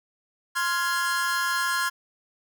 45% pulse chord, F minor, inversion second, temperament equal with one note detuned, 1046.5 / 1396.9 / 1674.7 Hz, C6 / F6 / Ab6, 0 / 0 / +14 cents, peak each -28 dBFS, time 0.55-1.9 s, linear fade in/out 20 ms, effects none

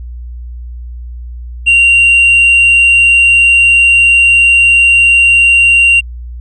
triangle tone with tanh clipping, 2763 Hz, F7, 19 cents flat, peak -4 dBFS, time 1.66-6.01 s, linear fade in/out 20 ms, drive 6 dB, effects added 60 Hz sine -22 dBFS peak until 6.4 s + resampled to 22050 Hz

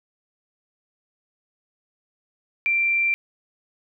sine tone, 2358 Hz, D7, 6 cents sharp, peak -18 dBFS, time 2.66-3.14 s, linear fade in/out 0 ms, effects none

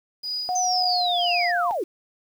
sine tone with tremolo, 4932 Hz, D#8, 16 cents flat, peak -25 dBFS, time 0.23-1.52 s, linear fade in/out 10 ms, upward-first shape sine, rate 2 Hz, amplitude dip 90%
sine tone with pitch glide, 732 to 703 Hz, F#5 to F5, -19 to +11 cents, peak -22 dBFS, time 0.49-1.71 s, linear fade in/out 0 ms, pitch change -70 cents, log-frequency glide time 0.81-1.19 s
sine linear sweep, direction down, 6272 to 302.3 Hz, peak -23 dBFS, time 0.55-1.84 s, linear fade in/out 10 ms
effects 8-bit

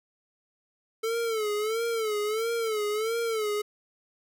square tone with vibrato, 440 Hz, A4, in tune, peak -27 dBFS, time 1.03-3.62 s, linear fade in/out 10 ms, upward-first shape sine, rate 1.5 Hz, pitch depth 100 cents each way, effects none

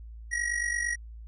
square tone with amplitude modulation, 1906 Hz, A#6, 38 cents sharp, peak -25 dBFS, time 0.31-0.96 s, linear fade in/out 20 ms, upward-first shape sine, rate 48.8 Hz, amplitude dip 70%, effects added 56 Hz sine -41 dBFS peak until 1.27 s + resampled to 24000 Hz

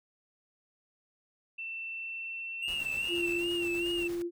sine tone with pitch glide, 2680 to 2697 Hz, E7 to E7, +28 to +39 cents, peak -36 dBFS, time 1.58-3.38 s, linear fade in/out 10 ms, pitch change +11 cents, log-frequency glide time 1.91-2.5 s
triangle tone with vibrato, 2742 Hz, F7, 32 cents flat, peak -31 dBFS, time 2.62-4.08 s, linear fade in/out 10 ms, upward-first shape sine, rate 2.5 Hz, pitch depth 79 cents each way
pink noise with tremolo, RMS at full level -47 dBFS, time 2.68-4.22 s, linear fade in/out 0 ms, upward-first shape square, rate 8.5 Hz, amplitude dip 35%
sine tone, 345.5 Hz, F4, 19 cents flat, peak -31 dBFS, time 3.08-4.31 s, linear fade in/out 50 ms
effects none

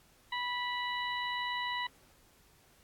harmonic tone, 982 Hz, B5, 10 cents flat, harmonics 1 / 2 / 3 / 4, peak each -36 / -37 / -42 / -42 dBFS, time 0.32-1.87 s, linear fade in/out 5 ms, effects pink hiss -64 dBFS RMS until 2.83 s + AAC 64 kbps

